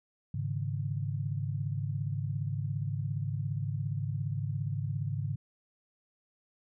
sine chord, Ab suspended fourth, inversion none, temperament just, 103.83 / 138.43 / 155.74 Hz, Ab2 / Db3 / Eb3, 0 / -2 / +2 cents, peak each -34 / -34 / -38 dBFS, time 0.34-5.36 s, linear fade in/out 5 ms, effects none

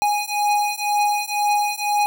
square beating tone pair, 827 / 829 Hz, G#5 / G#5, -8 / -3 cents, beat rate 2 Hz, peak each -22 dBFS, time 0.02-2.06 s, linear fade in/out 0 ms, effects none

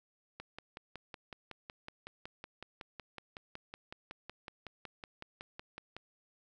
click train, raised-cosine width 0.3 ms, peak -28 dBFS, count 31, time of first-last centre 0.4-5.966 s, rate 5.39 Hz, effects none

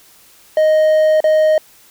triangle tone with dropouts, 622.3 Hz, D#5, in tune, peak -7 dBFS, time 0.57-1.58 s, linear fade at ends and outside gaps 2 ms, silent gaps 1.204-1.241 s, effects white hiss -47 dBFS RMS until 1.9 s

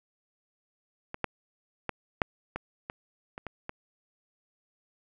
clicks, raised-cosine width 0.5 ms, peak -21 / -12 / -15 / -8 / -18 / -20 / -24 / -22 / -20 dBFS, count 9, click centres 1.144 / 1.243 / 1.893 / 2.218 / 2.56 / 2.899 / 3.379 / 3.467 / 3.694 s, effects none

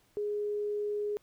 sine tone, 415.3 Hz, G#4, in tune, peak -30 dBFS, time 0.17-1.17 s, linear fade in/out 0 ms, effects pink hiss -68 dBFS RMS until 1.22 s

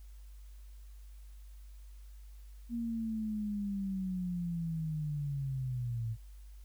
sine linear sweep, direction down, 237.1 to 110 Hz, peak -33 dBFS, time 2.69-6.17 s, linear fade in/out 50 ms, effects added 50 Hz sine -48 dBFS peak until 6.64 s + white hiss -68 dBFS RMS until 6.64 s

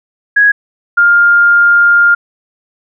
sine tone pair in turn, 1662 / 1405.3 Hz, G#6 / F6, +1 / +10 cents, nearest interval minor third, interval 291 cents, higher first, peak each -4 dBFS, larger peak neither, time 0.36-0.52 / 0.97-2.15 s, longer second, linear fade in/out 10 ms, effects none

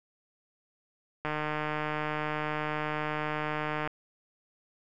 click train, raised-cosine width 0.5 ms, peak -17 dBFS, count 400, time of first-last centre 1.25-3.875 s, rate 152 Hz, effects none

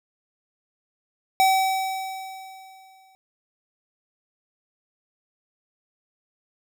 square tone with exponential decay, 764 Hz, G5, 45 cents flat, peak -15 dBFS, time 1.4-3.15 s, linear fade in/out 0 ms, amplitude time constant 380 ms, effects none

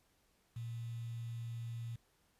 sine tone with quantisation, 116.54 Hz, A#2, in tune, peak -40 dBFS, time 0.56-1.96 s, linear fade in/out 5 ms, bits 10, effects pink hiss -74 dBFS RMS until 2.39 s + resampled to 32000 Hz

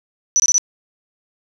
sine tone bursts, 5950 Hz, F#8, 9 cents sharp, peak -11 dBFS, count 4, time 0.36-0.581 s, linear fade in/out 0 ms, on 38 ms, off 23 ms, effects none

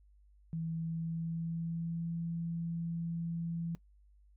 sine tone with pitch glide, 163.3 to 167.5 Hz, E3 to E3, -16 to +28 cents, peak -34 dBFS, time 0.53-3.75 s, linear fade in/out 0 ms, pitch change +44 cents, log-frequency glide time 0.69-2.12 s, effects noise-tail reverb RT60 0.1 s tail -20 dB re dry + added 50 Hz sine -60 dBFS peak until 4.36 s

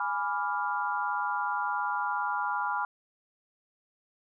sine chord, G# diminished seventh, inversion none, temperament equal, 830.6 / 987.8 / 1174.7 / 1396.9 Hz, G#5 / B5 / D6 / F6, 0 / 0 / 0 / 0 cents, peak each -33 / -32 / -36 / -33 dBFS, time 0-2.85 s, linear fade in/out 2 ms, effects none

